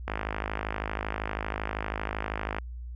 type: click train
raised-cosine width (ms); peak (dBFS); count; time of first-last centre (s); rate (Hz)
0.5; -15; 133; 0.08-2.585; 52.7
effects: added 60 Hz sine -36 dBFS peak until 2.95 s